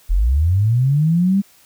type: linear sweep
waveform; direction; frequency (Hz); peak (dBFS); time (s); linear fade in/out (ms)
sine; up; 37.68 to 202.3; -12; 0.09-1.42; 20
effects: white hiss -51 dBFS RMS until 1.65 s